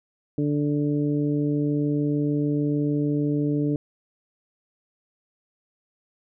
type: harmonic tone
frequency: 146.5 Hz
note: D3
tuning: 4 cents flat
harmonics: 1 / 2 / 3 / 4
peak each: -25 / -23 / -30 / -39 dBFS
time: 0.38-3.76 s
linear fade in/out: 2 ms
effects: none